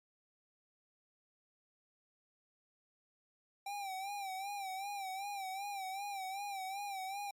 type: tone with vibrato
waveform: square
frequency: 784 Hz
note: G5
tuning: in tune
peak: -40 dBFS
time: 3.66-7.31 s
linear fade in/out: 5 ms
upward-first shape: sine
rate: 2.6 Hz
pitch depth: 75 cents each way
effects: MP3 64 kbps